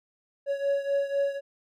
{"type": "beating tone pair", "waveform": "triangle", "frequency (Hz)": [558, 562], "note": ["C#5", "C#5"], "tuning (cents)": [11, 24], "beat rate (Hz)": 4, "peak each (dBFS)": [-24, -28], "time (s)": [0.46, 1.41], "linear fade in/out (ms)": 50, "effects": []}